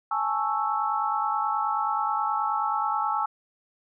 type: chord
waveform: sine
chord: A major seventh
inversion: third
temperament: equal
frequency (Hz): 830.6 / 880 / 1108.7 / 1318.5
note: G#5 / A5 / C#6 / E6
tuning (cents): 0 / 0 / 0 / 0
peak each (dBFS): -29 / -29 / -31 / -28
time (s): 0.11-3.26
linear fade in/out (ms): 5
effects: none